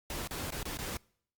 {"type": "noise with dropouts", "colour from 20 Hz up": "pink", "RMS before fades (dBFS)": -38, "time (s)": [0.1, 0.97], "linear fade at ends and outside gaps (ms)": 1, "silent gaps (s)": [[0.274, 0.309], [0.505, 0.522], [0.629, 0.654], [0.772, 0.788]], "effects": ["noise-tail reverb RT60 0.6 s tail -25 dB re dry", "Opus 48 kbps"]}